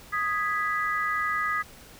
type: chord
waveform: sine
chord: G# minor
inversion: second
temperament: equal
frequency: 1244.5 / 1661.2 / 1975.5 Hz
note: D#6 / G#6 / B6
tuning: 0 / 0 / 0 cents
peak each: -27 / -31 / -30 dBFS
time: 0.12-1.63 s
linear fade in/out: 20 ms
effects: pink hiss -49 dBFS RMS until 1.99 s